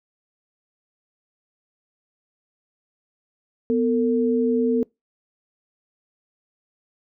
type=tone pair together; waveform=sine; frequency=246.9 / 451.8 Hz; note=B3 / A4; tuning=0 / +46 cents; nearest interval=minor seventh; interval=1046 cents; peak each=-20 dBFS; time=3.7-4.83 s; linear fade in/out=0 ms; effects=noise-tail reverb RT60 0.2 s tail -24 dB re dry